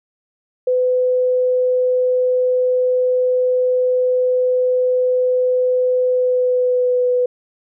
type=tone with pitch glide; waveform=sine; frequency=504 to 496.5 Hz; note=B4 to B4; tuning=+35 to +9 cents; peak=-13 dBFS; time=0.67-7.26 s; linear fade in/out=5 ms; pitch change=-26 cents; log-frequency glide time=6.08-7.1 s; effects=none